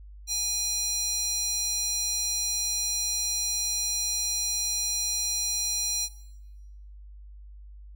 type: tone with high-pass filter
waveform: square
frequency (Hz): 821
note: G#5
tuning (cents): -20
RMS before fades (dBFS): -28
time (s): 0.27-6.09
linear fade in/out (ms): 50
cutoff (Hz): 5200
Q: 4.3
effects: noise-tail reverb RT60 1.0 s tail -18 dB re dry + added 50 Hz sine -43 dBFS peak until 7.95 s